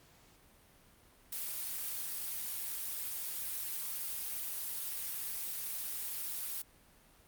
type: noise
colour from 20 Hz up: blue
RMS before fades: -39 dBFS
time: 1.32-6.62 s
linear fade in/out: 5 ms
effects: pink hiss -63 dBFS RMS until 7.27 s + Opus 48 kbps